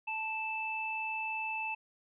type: tone pair together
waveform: sine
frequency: 880 / 2637 Hz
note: A5 / E7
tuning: 0 / 0 cents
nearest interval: octave + perfect fifth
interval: 1900 cents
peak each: -38 / -35 dBFS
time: 0.07-1.75 s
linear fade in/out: 10 ms
effects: none